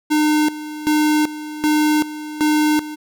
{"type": "tone with tremolo", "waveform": "square", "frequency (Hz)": 303.5, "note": "D#4", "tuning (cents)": -43, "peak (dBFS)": -14, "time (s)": [0.1, 2.96], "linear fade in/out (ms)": 20, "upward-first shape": "square", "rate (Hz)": 1.3, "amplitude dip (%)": 80, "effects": []}